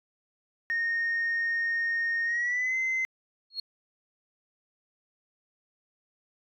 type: tone with pitch glide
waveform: sine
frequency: 1848 to 2062 Hz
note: A#6 to C7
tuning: -16 to -26 cents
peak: -24 dBFS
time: 0.7-3.05 s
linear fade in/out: 0 ms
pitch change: +190 cents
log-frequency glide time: 2.25-2.76 s
type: tone with exponential growth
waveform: sine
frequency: 4300 Hz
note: C8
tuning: 47 cents sharp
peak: -26 dBFS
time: 3.5-3.6 s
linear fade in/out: 5 ms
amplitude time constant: 21 ms
effects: tanh soft clip ceiling -23 dBFS